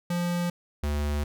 square tone pair in turn, 174.61 / 73.41 Hz, F3 / D2, 0 / 0 cents, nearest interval octave + minor third, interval 1500 cents, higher first, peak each -26 dBFS, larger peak neither, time 0.1-0.5 / 0.83-1.24 s, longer second, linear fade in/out 5 ms, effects none

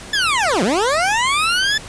20% pulse linear two-way sweep, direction down then up, 1760 to 167.9 to 1760 Hz, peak -10 dBFS, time 0.13-1.78 s, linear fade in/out 5 ms, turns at 0.63 s, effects pink hiss -35 dBFS RMS until 1.88 s + resampled to 22050 Hz

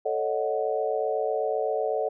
sine chord, D# half-diminished seventh, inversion second, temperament equal, 440 / 554.4 / 622.3 / 740 Hz, A4 / C#5 / D#5 / F#5, 0 / 0 / 0 / 0 cents, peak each -28 / -30 / -30 / -31 dBFS, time 0.05-2.09 s, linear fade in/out 10 ms, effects none

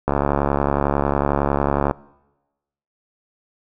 click train, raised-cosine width 1 ms, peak -4 dBFS, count 131, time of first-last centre 0.08-1.911 s, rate 71 Hz, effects noise-tail reverb RT60 1.0 s tail -22 dB re dry

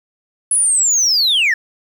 sine linear sweep, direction down, 10270 to 1700 Hz, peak -9 dBFS, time 0.51-1.54 s, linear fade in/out 5 ms, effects tanh soft clip ceiling -10 dBFS + 7-bit

